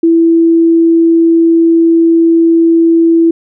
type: tone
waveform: sine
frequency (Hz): 331.5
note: E4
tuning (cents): +10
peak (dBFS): -4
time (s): 0.03-3.31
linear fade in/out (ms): 5
effects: none